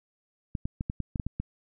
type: clicks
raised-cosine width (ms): 5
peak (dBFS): -18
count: 9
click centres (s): 0.552 / 0.655 / 0.809 / 0.899 / 1.003 / 1.158 / 1.198 / 1.266 / 1.4
effects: none